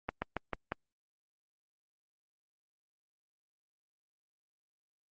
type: slowing click train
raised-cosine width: 0.5 ms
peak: -18 dBFS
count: 5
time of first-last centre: 0.09-0.72 s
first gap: 130 ms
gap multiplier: 1.13
effects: Opus 24 kbps